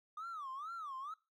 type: tone with vibrato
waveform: triangle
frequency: 1200 Hz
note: D6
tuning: 37 cents sharp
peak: -39 dBFS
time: 0.17-1.14 s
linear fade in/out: 5 ms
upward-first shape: sine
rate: 2.2 Hz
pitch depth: 240 cents each way
effects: noise-tail reverb RT60 0.3 s tail -24 dB re dry + tanh soft clip ceiling -38 dBFS